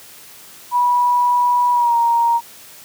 sine tone with pitch glide, 976 to 935.2 Hz, B5 to A#5, -21 to +5 cents, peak -12 dBFS, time 0.71-2.41 s, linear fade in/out 50 ms, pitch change -74 cents, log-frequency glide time 1.72-1.96 s, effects white hiss -41 dBFS RMS until 2.84 s + high-pass 80 Hz 12 dB/octave

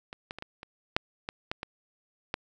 clicks, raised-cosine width 0.3 ms, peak -24 / -20 / -24 / -22 / -26 / -7 / -17 / -15 / -19 / -13 dBFS, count 10, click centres 0.129 / 0.309 / 0.386 / 0.424 / 0.631 / 0.965 / 1.289 / 1.515 / 1.631 / 2.341 s, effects none

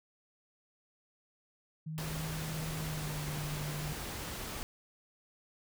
sine tone with pitch glide, 157.3 to 149.25 Hz, D#3 to D3, +19 to +28 cents, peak -37 dBFS, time 1.86-3.93 s, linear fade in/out 10 ms, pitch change -91 cents, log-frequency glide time 2.78-3.23 s
pink noise, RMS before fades -41 dBFS, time 1.98-4.63 s, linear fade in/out 0 ms
effects none

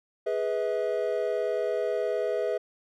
triangle chord, E major, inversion first, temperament equal with one note detuned, 415.3 / 493.9 / 642.7 Hz, G#4 / B4 / E5, 0 / 0 / -44 cents, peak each -28 dBFS, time 0.26-2.58 s, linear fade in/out 10 ms, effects none

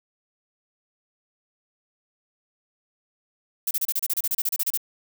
violet noise bursts, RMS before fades -24 dBFS, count 16, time 3.67-4.775 s, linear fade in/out 5 ms, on 40 ms, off 31 ms, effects none

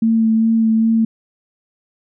sine tone with vibrato, 224 Hz, A3, 31 cents sharp, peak -11 dBFS, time 0.02-1.05 s, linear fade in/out 5 ms, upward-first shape sine, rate 2.5 Hz, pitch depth 16 cents each way, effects none

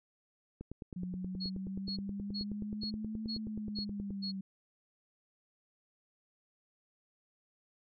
click train, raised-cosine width 3 ms, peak -30 dBFS, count 34, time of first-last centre 0.61-4.106 s, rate 9.44 Hz
sine exponential two-way sweep, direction up then down, 180 to 221 to 191.3 Hz, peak -37 dBFS, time 0.96-4.41 s, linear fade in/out 5 ms, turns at 3.3 s
sine tone bursts, 4324 Hz, C#8, 44 cents flat, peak -37 dBFS, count 7, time 1.4-4.32 s, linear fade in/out 20 ms, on 100 ms, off 370 ms
effects none

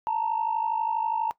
sine tone pair together, 880 / 932.3 Hz, A5 / A#5, 0 / 0 cents, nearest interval minor second, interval 100 cents, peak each -26 dBFS, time 0.07-1.31 s, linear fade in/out 0 ms, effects noise-tail reverb RT60 0.1 s tail -19 dB re dry + tanh soft clip ceiling -18 dBFS

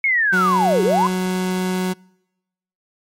sine linear two-way sweep, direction down then up, 2217 to 348.9 to 1064 Hz, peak -14 dBFS, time 0.04-1.07 s, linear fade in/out 2 ms, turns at 0.83 s
30% pulse tone, 184.5 Hz, F#3, 5 cents flat, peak -16 dBFS, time 0.32-1.94 s, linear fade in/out 20 ms
effects noise-tail reverb RT60 0.9 s tail -26 dB re dry + MP3 64 kbps

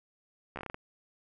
slowing click train, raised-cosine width 0.5 ms, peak -24 dBFS, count 8, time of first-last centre 0.56-0.744 s, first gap 13 ms, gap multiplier 1.23, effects none

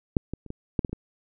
clicks, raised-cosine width 3 ms, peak -7 / -18 / -30 / -21 / -9 / -13 / -30 / -18 dBFS, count 8, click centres 0.168 / 0.336 / 0.463 / 0.504 / 0.792 / 0.848 / 0.895 / 0.93 s, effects none

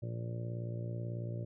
harmonic tone, 58.27 Hz, A#1, in tune, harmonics 2 / 3 / 4 / 5 / 6 / 7 / 8 / 9 / 10, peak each -37 / -46 / -54 / -55 / -49 / -57 / -55 / -57 / -50 dBFS, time 0.02-1.45 s, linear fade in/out 10 ms, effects none

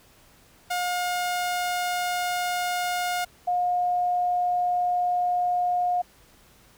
sawtooth / sine tone pair in turn, 715 / 715 Hz, F5 / F5, +41 / +41 cents, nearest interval unison, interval 0 cents, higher neither, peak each -21 dBFS, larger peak neither, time 0.7-3.25 / 3.47-6.02 s, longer neither, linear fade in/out 10 ms, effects pink hiss -56 dBFS RMS until 6.77 s

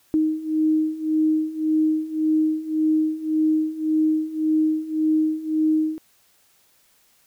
sine beating tone pair, 311.1 / 312.9 Hz, D#4 / D#4, 0 / +10 cents, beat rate 1.8 Hz, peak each -23 / -20 dBFS, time 0.14-5.98 s, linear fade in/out 0 ms, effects white hiss -60 dBFS RMS until 7.26 s

